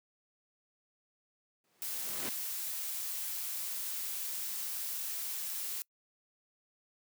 pink noise with exponential growth, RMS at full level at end -37 dBFS, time 1.64-2.29 s, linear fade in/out 1 ms, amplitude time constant 140 ms
blue noise, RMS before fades -38 dBFS, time 1.82-5.82 s, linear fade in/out 0 ms
effects noise-tail reverb RT60 0.1 s tail -25 dB re dry + high-pass 200 Hz 12 dB/octave

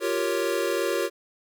square chord, G half-diminished seventh, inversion third, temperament equal, 349.2 / 392 / 466.2 / 554.4 Hz, F4 / G4 / Bb4 / Db5, 0 / 0 / 0 / 0 cents, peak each -30 dBFS, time 0-1.1 s, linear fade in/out 50 ms, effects none

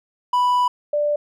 triangle / sine tone pair in turn, 987.8 / 589.6 Hz, B5 / D5, 0 / +7 cents, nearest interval major sixth, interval 893 cents, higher first, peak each -13 / -17 dBFS, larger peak first, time 0.33-0.68 / 0.93-1.16 s, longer first, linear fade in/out 5 ms, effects none

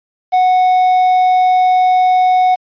triangle tone with quantisation, 737 Hz, F#5, 7 cents flat, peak -6 dBFS, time 0.32-2.56 s, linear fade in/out 20 ms, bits 6, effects resampled to 11025 Hz

